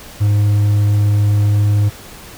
triangle tone, 103.4 Hz, G#2, 7 cents flat, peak -8 dBFS, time 0.2-1.9 s, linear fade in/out 20 ms, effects pink hiss -36 dBFS RMS until 2.37 s

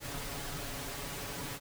pink noise with comb filter, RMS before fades -40 dBFS, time 0-1.6 s, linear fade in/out 50 ms, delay 7.1 ms, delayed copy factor +0.65, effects none

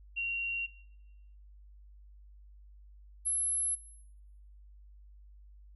sine tone pair in turn, 2754 / 11016 Hz, F7 / F9, -25 / -25 cents, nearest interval 2 octaves, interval 2400 cents, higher second, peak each -31 / -28 dBFS, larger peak second, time 0.16-0.67 / 3.25-3.76 s, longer neither, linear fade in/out 20 ms, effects noise-tail reverb RT60 1.0 s tail -22 dB re dry + added 50 Hz sine -52 dBFS peak until 5.75 s

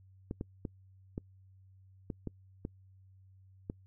clicks, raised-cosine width 3 ms, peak -24 dBFS, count 8, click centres 0.311 / 0.411 / 0.652 / 1.179 / 2.102 / 2.273 / 2.651 / 3.699 s, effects noise-tail reverb RT60 0.1 s tail -26 dB re dry + added 95 Hz sine -57 dBFS peak until 3.86 s

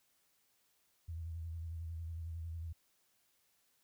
sine tone with vibrato, 82.41 Hz, E2, in tune, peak -40 dBFS, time 1.08-2.73 s, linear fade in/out 10 ms, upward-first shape square, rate 11 Hz, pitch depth 39 cents each way, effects white hiss -75 dBFS RMS until 3.83 s

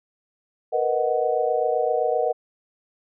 sine chord, B major seventh, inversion third, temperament equal, 466.2 / 493.9 / 622.3 / 740 Hz, A#4 / B4 / D#5 / F#5, 0 / 0 / 0 / 0 cents, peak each -25 dBFS, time 0.72-2.33 s, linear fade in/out 20 ms, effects none

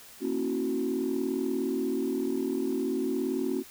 sine chord, F# dominant seventh, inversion first, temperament equal with one note detuned, 233.1 / 272.6 / 329.6 / 370 Hz, A#3 / C#4 / E4 / F#4, 0 / -29 / 0 / 0 cents, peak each -33 / -30 / -34 / -30 dBFS, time 0.2-3.64 s, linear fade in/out 50 ms, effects tanh soft clip ceiling -20 dBFS + white hiss -50 dBFS RMS until 3.7 s

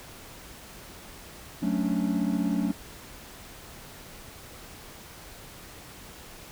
triangle chord, D major seventh, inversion first, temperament equal, 185 / 220 / 277.2 / 293.7 Hz, F#3 / A3 / C#4 / D4, 0 / 0 / 0 / 0 cents, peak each -27 / -27 / -28 / -30 dBFS, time 1.62-2.72 s, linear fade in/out 10 ms, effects pink hiss -46 dBFS RMS until 6.51 s

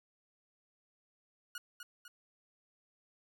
sawtooth tone with echo, 1442 Hz, F#6, 45 cents flat, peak -37 dBFS, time 1.55-1.58 s, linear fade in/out 2 ms, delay 250 ms, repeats 2, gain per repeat -5 dB, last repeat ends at 2.08 s, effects none

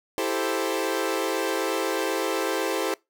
sawtooth chord, A minor seventh, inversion second, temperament equal, 329.6 / 392 / 440 / 523.3 Hz, E4 / G4 / A4 / C5, 0 / 0 / 0 / 0 cents, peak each -26 dBFS, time 0.18-2.94 s, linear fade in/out 0 ms, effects noise-tail reverb RT60 0.2 s tail -23 dB re dry

